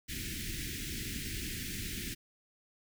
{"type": "band-stop noise", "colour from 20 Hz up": "pink", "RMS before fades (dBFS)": -39, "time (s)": [0.08, 2.15], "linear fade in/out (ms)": 20, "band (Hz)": [370, 1700], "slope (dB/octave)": 48, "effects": []}